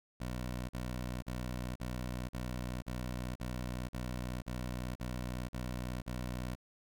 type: tone bursts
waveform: 15% pulse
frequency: 61.8 Hz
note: B1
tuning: 2 cents sharp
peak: -31 dBFS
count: 12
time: 0.2-6.553 s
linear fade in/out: 10 ms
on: 490 ms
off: 43 ms
effects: none